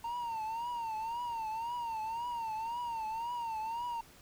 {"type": "tone with vibrato", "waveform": "triangle", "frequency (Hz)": 918, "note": "A#5", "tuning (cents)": -27, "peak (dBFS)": -33, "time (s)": [0.04, 4.01], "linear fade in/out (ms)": 5, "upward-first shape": "triangle", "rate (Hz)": 1.9, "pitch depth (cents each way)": 110, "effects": ["pink hiss -58 dBFS RMS until 4.21 s"]}